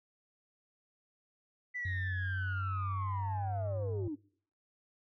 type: linear sweep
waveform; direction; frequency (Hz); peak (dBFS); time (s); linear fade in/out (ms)
sine; down; 1997 to 276; -35; 1.74-4.16; 20
type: tone with pitch glide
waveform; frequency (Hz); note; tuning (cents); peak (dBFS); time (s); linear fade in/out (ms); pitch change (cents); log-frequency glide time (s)
sine; 92.5 to 100.29; F#2 to G2; 0 to +40; -32; 1.85-4.08; 5; +140; 2.12-3.93
effects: noise-tail reverb RT60 0.6 s tail -26 dB re dry + tanh soft clip ceiling -29 dBFS